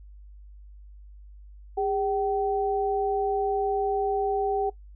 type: tone pair together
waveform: sine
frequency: 406.8 / 768 Hz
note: G#4 / G5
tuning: -36 / -36 cents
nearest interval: major seventh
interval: 1100 cents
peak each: -26 dBFS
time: 1.77-4.7 s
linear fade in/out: 10 ms
effects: noise-tail reverb RT60 0.1 s tail -19 dB re dry + added 50 Hz sine -44 dBFS peak until 4.95 s